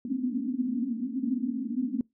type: band-pass noise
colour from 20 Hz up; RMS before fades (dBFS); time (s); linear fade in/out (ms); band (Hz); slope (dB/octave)
pink; -30; 0.05-2.01; 2; 230 to 270; 96
effects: noise-tail reverb RT60 0.2 s tail -25 dB re dry